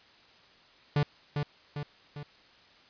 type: tone with echo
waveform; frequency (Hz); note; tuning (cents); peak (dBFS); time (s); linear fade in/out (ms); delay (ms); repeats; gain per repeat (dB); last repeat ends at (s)
45% pulse; 145.9; D3; -11; -23; 0.96-1.03; 2; 400; 3; -5; 2.23
effects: white hiss -58 dBFS RMS until 2.89 s + resampled to 11025 Hz